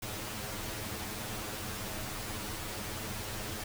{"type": "noise with comb filter", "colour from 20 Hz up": "pink", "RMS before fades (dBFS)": -39, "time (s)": [0.02, 3.64], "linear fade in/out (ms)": 5, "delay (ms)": 9.4, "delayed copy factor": 1, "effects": []}